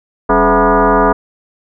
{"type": "tone with frequency modulation", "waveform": "sine", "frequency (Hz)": 275.6, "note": "C#4", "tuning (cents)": -10, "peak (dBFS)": -7, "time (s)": [0.29, 1.13], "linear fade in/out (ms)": 10, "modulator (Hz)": 234, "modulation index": 4.5, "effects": []}